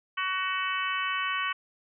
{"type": "harmonic tone", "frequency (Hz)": 375, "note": "F#4", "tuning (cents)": 23, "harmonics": [3, 4, 5, 6, 7, 8], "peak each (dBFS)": [-31, -34, -36, -36, -36, -36], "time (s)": [0.17, 1.53], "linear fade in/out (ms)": 10, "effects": []}